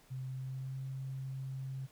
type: tone with pitch glide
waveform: sine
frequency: 130.1 to 133.22 Hz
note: C3 to C3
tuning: -9 to +32 cents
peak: -38 dBFS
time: 0.1-1.87 s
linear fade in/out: 20 ms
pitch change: +41 cents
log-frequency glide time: 0.27-0.82 s
effects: pink hiss -64 dBFS RMS until 1.91 s